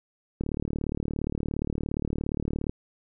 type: click train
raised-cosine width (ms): 3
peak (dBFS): -16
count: 86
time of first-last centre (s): 0.41-2.695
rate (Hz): 37.2
effects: none